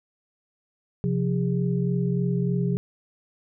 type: tone cluster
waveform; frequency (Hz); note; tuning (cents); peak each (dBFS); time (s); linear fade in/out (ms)
sine; 132.9 / 176.2 / 406.2; C3 / F3 / G#4; +27 / +16 / -38; -25 / -24 / -31; 1.04-2.77; 0
effects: none